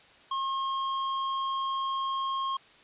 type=tone; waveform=square; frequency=1075 Hz; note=C6; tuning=47 cents sharp; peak=-29 dBFS; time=0.31-2.57 s; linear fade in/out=5 ms; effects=white hiss -56 dBFS RMS until 2.83 s + resampled to 8000 Hz